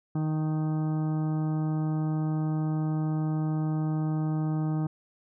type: harmonic tone with a mistuned harmonic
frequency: 155.56 Hz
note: D#3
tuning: in tune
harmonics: 1 / 2 / 3 / 4 / 5 / 6 / 7 / 8 / 10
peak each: -26 / -32 / -47 / -46 / -43 / -50 / -52 / -49 / -57 dBFS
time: 0.15-4.87 s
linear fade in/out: 5 ms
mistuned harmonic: 6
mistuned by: -24 cents
effects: none

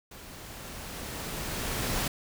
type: noise with level ramp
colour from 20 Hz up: pink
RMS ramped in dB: -47 to -29 dBFS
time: 0.11-2.08 s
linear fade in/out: 5 ms
effects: none

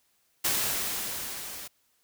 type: noise with level ramp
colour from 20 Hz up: white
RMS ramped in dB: -26 to -41 dBFS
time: 0.44-1.68 s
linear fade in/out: 10 ms
effects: white hiss -70 dBFS RMS until 2.03 s

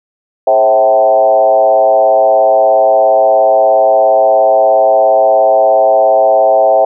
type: tone with frequency modulation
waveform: sine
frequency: 653 Hz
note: E5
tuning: 17 cents flat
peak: -5 dBFS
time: 0.47-6.85 s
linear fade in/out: 5 ms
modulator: 117 Hz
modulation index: 1.2
effects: none

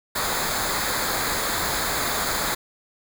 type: noise with comb filter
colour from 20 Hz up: pink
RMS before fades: -25 dBFS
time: 0.15-2.55 s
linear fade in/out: 10 ms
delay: 0.35 ms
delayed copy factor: -0.7
effects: none

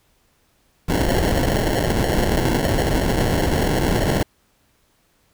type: noise with sample-and-hold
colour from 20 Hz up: pink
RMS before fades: -19 dBFS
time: 0.88-4.23 s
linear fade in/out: 5 ms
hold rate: 1225 Hz
effects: pink hiss -62 dBFS RMS until 5.33 s

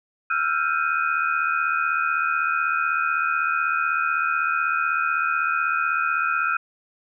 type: tone cluster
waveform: sine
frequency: 1330 / 1406 / 1569 / 2493 Hz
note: E6 / F6 / G6 / D#7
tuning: +15 / +11 / +1 / +3 cents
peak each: -24 / -24 / -29 / -28 dBFS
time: 0.3-6.57 s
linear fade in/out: 5 ms
effects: none

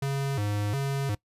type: tone with vibrato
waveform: square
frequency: 119.5 Hz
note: A#2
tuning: 43 cents sharp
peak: -27 dBFS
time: 0.02-1.15 s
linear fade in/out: 5 ms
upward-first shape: square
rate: 1.4 Hz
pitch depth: 250 cents each way
effects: noise-tail reverb RT60 0.1 s tail -21 dB re dry + resampled to 32000 Hz

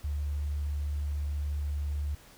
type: tone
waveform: sine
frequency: 73 Hz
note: D2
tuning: 10 cents flat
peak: -29 dBFS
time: 0.04-2.15 s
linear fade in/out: 5 ms
effects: pink hiss -55 dBFS RMS until 2.37 s

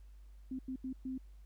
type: tone bursts at uneven times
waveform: sine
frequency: 260 Hz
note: C4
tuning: 11 cents flat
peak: -37 dBFS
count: 4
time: 0.51-0.59 / 0.68-0.76 / 0.84-0.93 / 1.05-1.18 s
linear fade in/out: 5 ms
effects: added 50 Hz sine -52 dBFS peak until 1.45 s + pink hiss -75 dBFS RMS until 1.45 s

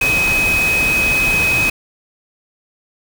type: tone in noise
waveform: sine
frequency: 2529 Hz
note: D#7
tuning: 28 cents sharp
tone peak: -13 dBFS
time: 0.01-1.7 s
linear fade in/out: 5 ms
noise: pink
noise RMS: -22 dBFS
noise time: 0.01-1.7 s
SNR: +6 dB
effects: none

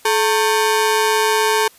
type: ring-modulated tone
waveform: sawtooth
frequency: 667 Hz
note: E5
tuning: 20 cents sharp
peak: -7 dBFS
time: 0.05-1.68 s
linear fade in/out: 5 ms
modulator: 237 Hz
effects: white hiss -48 dBFS RMS until 1.78 s + resampled to 32000 Hz

